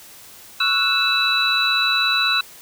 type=tone cluster; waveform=sine; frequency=1108 / 1335 / 1471 / 2625 / 3934 Hz; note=C#6 / E6 / F#6 / E7 / B7; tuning=-1 / +22 / -11 / -8 / -7 cents; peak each=-28 / -25 / -23 / -22 / -19 dBFS; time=0.6-2.41 s; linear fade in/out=5 ms; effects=white hiss -43 dBFS RMS until 2.61 s